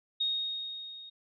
sine tone with level ramp, 3729 Hz, A#7, in tune, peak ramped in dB -26 to -45 dBFS, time 0.2-1.1 s, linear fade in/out 10 ms, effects none

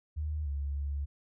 sine tone with pitch steps, 76.1 / 70.6 / 71 Hz, D#2 / C#2 / C#2, -38 / +32 / +42 cents, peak -31 dBFS, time 0.16-1.06 s, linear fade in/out 20 ms, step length 300 ms, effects none

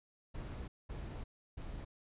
brown noise bursts at uneven times, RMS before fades -44 dBFS, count 3, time 0.34-0.68 / 0.89-1.24 / 1.57-1.85 s, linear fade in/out 10 ms, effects resampled to 8000 Hz

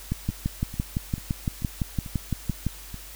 two click trains, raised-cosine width 5 ms, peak -24 / -12 dBFS, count 7 / 16, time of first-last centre 0.3-2.943 / 0.12-2.667 s, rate 2.27 / 5.89 Hz, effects added 48 Hz sine -44 dBFS peak until 3.15 s + white hiss -44 dBFS RMS until 3.15 s

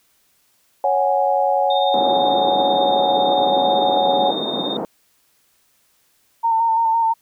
sine chord, C# suspended fourth, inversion none, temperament equal, 554.4 / 740 / 830.6 Hz, C#5 / F#5 / G#5, 0 / 0 / 0 cents, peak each -19 dBFS, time 0.84-4.31 s, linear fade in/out 2 ms
sine tone with tremolo, 3661 Hz, A#7, 32 cents flat, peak -22 dBFS, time 1.7-4.77 s, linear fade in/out 5 ms, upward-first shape sine, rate 18 Hz, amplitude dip 55%
pink band-pass noise, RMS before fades -25 dBFS, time 1.94-4.85 s, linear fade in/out 0 ms, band 220 to 880 Hz, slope 24 dB/octave
sine tone with vibrato, 908 Hz, A#5, 46 cents flat, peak -14 dBFS, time 6.43-7.14 s, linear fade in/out 20 ms, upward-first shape square, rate 5.9 Hz, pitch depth 23 cents each way
effects white hiss -61 dBFS RMS until 7.21 s

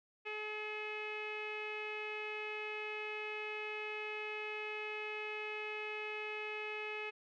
sawtooth tone with low-pass filter, 425.9 Hz, G#4, 44 cents sharp, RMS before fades -42 dBFS, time 0.25-7.11 s, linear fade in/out 20 ms, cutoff 2500 Hz, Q 7.8, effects none

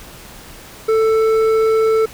triangle tone with hard clipping, 442.5 Hz, A4, 10 cents sharp, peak -13 dBFS, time 0.88-2.06 s, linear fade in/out 10 ms, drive 11 dB, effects pink hiss -38 dBFS RMS until 2.13 s

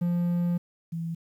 triangle / sine tone pair in turn, 174.1 / 165.92 Hz, F3 / E3, -5 / +12 cents, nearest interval minor second, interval 83 cents, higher first, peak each -21 / -29 dBFS, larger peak first, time 0.01-0.58 / 0.92-1.15 s, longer first, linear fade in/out 10 ms, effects 10-bit

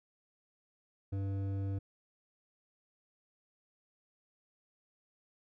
triangle tone with hard clipping, 98 Hz, G2, in tune, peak -35 dBFS, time 1.12-1.79 s, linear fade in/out 10 ms, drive 14 dB, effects none

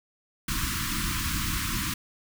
pink band-stop noise, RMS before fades -29 dBFS, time 0.48-1.94 s, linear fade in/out 5 ms, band 330 to 1000 Hz, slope 96 dB/octave, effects none

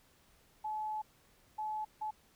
sine tone bursts at uneven times, 859 Hz, A5, 42 cents flat, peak -35 dBFS, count 3, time 0.64-1.02 / 1.58-1.85 / 2.01-2.11 s, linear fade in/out 10 ms, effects pink hiss -67 dBFS RMS until 2.35 s

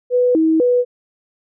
sine tone with pitch steps, 494.8 / 320.1 / 491.9 Hz, B4 / D#4 / B4, +3 / +49 / -7 cents, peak -11 dBFS, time 0.1-0.85 s, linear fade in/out 50 ms, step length 250 ms, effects none

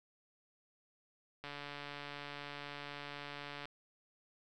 click train, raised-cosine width 0.3 ms, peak -29 dBFS, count 320, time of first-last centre 1.44-3.655 s, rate 144 Hz, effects none

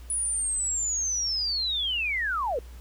sine linear sweep, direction down, 9956 to 440 Hz, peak -25 dBFS, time 0.1-2.59 s, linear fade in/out 2 ms, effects added 60 Hz sine -41 dBFS peak until 2.8 s + pink hiss -55 dBFS RMS until 2.8 s

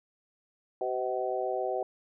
harmonic tone with a mistuned harmonic, 127.3 Hz, C3, 47 cents flat, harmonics 3 / 4 / 5 / 6, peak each -34 / -34 / -34 / -34 dBFS, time 0.81-1.83 s, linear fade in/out 2 ms, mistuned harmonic 6, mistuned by -19 cents, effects none

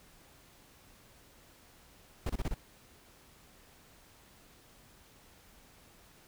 brown noise bursts, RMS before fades -32 dBFS, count 5, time 2.26-2.544 s, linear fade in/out 5 ms, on 36 ms, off 26 ms, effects pink hiss -60 dBFS RMS until 6.27 s

